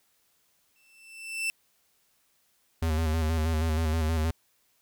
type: tone with exponential growth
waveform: 40% pulse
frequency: 2665 Hz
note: E7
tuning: 18 cents sharp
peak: -24 dBFS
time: 0.76-1.5 s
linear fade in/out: 0 ms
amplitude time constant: 160 ms
type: tone with vibrato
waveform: square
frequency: 79.8 Hz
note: D#2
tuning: 44 cents sharp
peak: -25 dBFS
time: 2.82-4.31 s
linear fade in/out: 5 ms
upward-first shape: square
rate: 6.3 Hz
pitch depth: 44 cents each way
effects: white hiss -69 dBFS RMS until 4.81 s